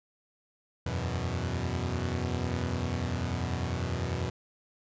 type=chord; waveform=sawtooth; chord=E suspended second; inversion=none; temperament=equal; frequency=82.41 / 92.5 / 123.47 Hz; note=E2 / F#2 / B2; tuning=0 / 0 / 0 cents; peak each=-30 dBFS; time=0.86-4.3 s; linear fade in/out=5 ms; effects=resampled to 16000 Hz